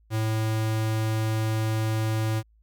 square tone, 110 Hz, A2, in tune, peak -24 dBFS, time 0.1-2.43 s, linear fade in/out 50 ms, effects added 54 Hz sine -57 dBFS peak until 2.62 s

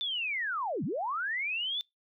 sine linear two-way sweep, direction down then up, 3572 to 126 to 3572 Hz, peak -30 dBFS, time 0.01-1.81 s, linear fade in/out 0 ms, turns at 0.84 s, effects noise-tail reverb RT60 0.2 s tail -25 dB re dry

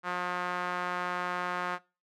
sawtooth tone with band-pass filter, 178.9 Hz, F3, 42 cents sharp, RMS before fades -33 dBFS, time 0.03-1.79 s, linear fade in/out 50 ms, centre 1300 Hz, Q 2, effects noise-tail reverb RT60 0.3 s tail -21 dB re dry

